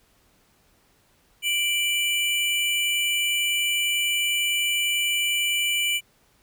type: tone pair together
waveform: square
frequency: 2349 / 2960 Hz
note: D7 / F#7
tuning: 0 / 0 cents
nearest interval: major third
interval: 400 cents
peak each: -25 dBFS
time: 1.42-6.01 s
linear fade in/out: 50 ms
effects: pink hiss -62 dBFS RMS until 6.42 s

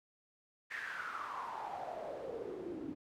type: noise with band-pass filter sweep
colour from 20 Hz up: pink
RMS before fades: -43 dBFS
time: 0.7-2.95 s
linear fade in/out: 20 ms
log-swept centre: 1900 to 280 Hz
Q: 6.8
effects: none

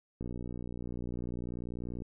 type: click train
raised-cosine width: 3 ms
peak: -27 dBFS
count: 110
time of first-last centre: 0.21-2.021 s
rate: 60.2 Hz
effects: none

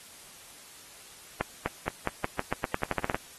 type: accelerating click train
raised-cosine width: 0.5 ms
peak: -12 dBFS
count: 15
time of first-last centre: 1.41-3.145 s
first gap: 250 ms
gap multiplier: 0.88
effects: white hiss -50 dBFS RMS until 3.38 s + AAC 32 kbps

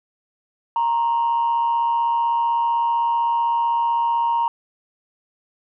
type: tone pair together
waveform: sine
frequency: 934 / 1069.8 Hz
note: A#5 / C6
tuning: +3 / +38 cents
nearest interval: major second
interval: 235 cents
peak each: -16 / -27 dBFS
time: 0.76-4.48 s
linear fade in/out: 2 ms
effects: tanh soft clip ceiling -13 dBFS

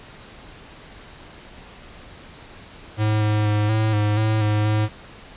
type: tone with pitch steps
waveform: square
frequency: 107.3 / 106.2 / 105.2 / 109.1 / 104.9 / 108.8 / 105.7 / 107 Hz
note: A2 / G#2 / G#2 / A2 / G#2 / A2 / G#2 / A2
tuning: -43 / +39 / +23 / -14 / +18 / -19 / +31 / -48 cents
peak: -18 dBFS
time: 2.97-4.89 s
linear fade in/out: 50 ms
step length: 240 ms
effects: pink hiss -43 dBFS RMS until 5.36 s + resampled to 8000 Hz

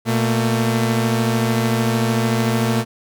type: tone pair together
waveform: sawtooth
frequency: 119.14 / 224.9 Hz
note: A#2 / A3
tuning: +38 / +38 cents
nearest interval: major seventh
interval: 1100 cents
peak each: -15 dBFS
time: 0.05-2.85 s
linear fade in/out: 50 ms
effects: none

